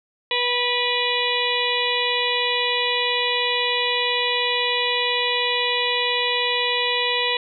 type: harmonic tone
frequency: 489 Hz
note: B4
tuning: 17 cents flat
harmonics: 1 / 2 / 4 / 5 / 6 / 7 / 8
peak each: -27 / -27 / -27 / -27 / -27 / -27 / -27 dBFS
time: 0.31-7.37 s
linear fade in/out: 2 ms
effects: none